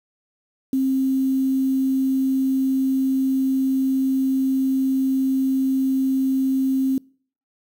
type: tone with quantisation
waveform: sine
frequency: 265.2 Hz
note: C4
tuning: 23 cents sharp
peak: -17 dBFS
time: 0.73-6.98 s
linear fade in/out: 2 ms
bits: 7
effects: noise-tail reverb RT60 0.5 s tail -26 dB re dry